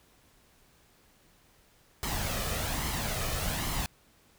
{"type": "noise with flanger", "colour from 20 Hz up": "pink", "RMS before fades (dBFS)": -32, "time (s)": [2.03, 3.86], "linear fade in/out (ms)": 0, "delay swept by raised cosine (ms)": [0.96, 1.68], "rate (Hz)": 1.2, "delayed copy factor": 0.5, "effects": ["pink hiss -63 dBFS RMS until 4.38 s"]}